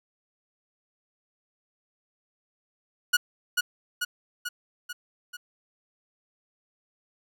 sawtooth tone with echo, 1455 Hz, F#6, 29 cents flat, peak -14 dBFS, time 3.13-3.17 s, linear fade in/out 10 ms, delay 440 ms, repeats 5, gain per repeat -4 dB, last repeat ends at 5.37 s, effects none

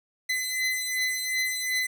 sawtooth beating tone pair, 2024 / 2026.7 Hz, B6 / B6, +42 / +44 cents, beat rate 2.7 Hz, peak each -24 / -28 dBFS, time 0.29-1.87 s, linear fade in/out 10 ms, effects none

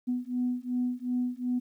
sine beating tone pair, 246.6 / 249.3 Hz, B3 / B3, -2 / +16 cents, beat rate 2.7 Hz, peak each -30 dBFS, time 0.07-1.6 s, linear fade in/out 20 ms, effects tanh soft clip ceiling -20 dBFS + 11-bit

